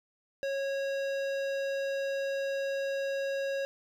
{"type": "tone with hard clipping", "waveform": "sine", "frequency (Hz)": 549, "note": "C#5", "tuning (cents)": -17, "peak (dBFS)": -32, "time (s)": [0.43, 3.65], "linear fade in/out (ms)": 0, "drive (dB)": 15, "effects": []}